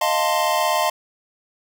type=chord; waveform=square; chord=F dominant seventh; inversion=third; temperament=equal with one note detuned; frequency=622.3 / 698.5 / 888.7 / 1046.5 Hz; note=Eb5 / F5 / A5 / C6; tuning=0 / 0 / +17 / 0 cents; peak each=-24 dBFS; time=0.01-0.9 s; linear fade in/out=5 ms; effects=none